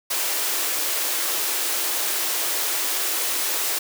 white high-pass noise, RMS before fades -24 dBFS, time 0.1-3.79 s, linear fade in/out 10 ms, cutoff 290 Hz, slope 96 dB/octave, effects none

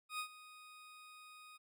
20% pulse tone with ADSR envelope, 1244.5 Hz, D#6, in tune, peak -33 dBFS, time 0.09-1.58 s, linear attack 100 ms, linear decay 88 ms, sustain -17 dB, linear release 20 ms, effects none

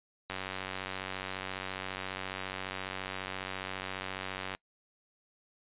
click train, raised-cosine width 0.3 ms, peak -20 dBFS, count 403, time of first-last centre 0.3-4.549 s, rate 94.6 Hz, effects noise-tail reverb RT60 0.1 s tail -26 dB re dry + resampled to 8000 Hz

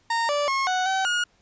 30% pulse tone with pitch steps, 923 / 582 / 1084 / 740 / 765 / 1437 Hz, A#5 / D5 / C#6 / F#5 / G5 / F6, -17 / -16 / -39 / 0 / -42 / +49 cents, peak -19 dBFS, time 0.1-1.24 s, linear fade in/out 5 ms, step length 190 ms, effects pink hiss -63 dBFS RMS until 1.41 s + resampled to 16000 Hz

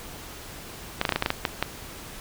clicks, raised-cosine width 0.3 ms, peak -6 dBFS, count 10, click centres 1.014 / 1.052 / 1.092 / 1.123 / 1.16 / 1.224 / 1.261 / 1.304 / 1.452 / 1.626 s, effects pink hiss -41 dBFS RMS until 2.2 s

